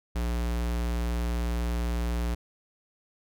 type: tone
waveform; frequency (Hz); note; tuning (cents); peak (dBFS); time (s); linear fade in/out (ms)
square; 59; A#1; +22; -27; 0.15-2.35; 10
effects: none